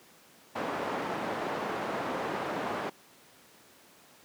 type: low-pass noise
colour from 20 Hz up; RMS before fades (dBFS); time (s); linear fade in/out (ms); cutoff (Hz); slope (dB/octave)
white; -33; 0.55-2.9; 10; 990; 12
effects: pink hiss -57 dBFS RMS until 4.24 s + high-pass 200 Hz 12 dB/octave